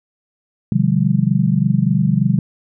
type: tone cluster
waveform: sine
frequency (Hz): 130.2 / 153.6 / 178.9 / 202.2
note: C3 / D#3 / F3 / G#3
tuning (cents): -8 / -22 / +42 / -46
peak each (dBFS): -18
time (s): 0.72-2.39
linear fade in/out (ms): 2
effects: none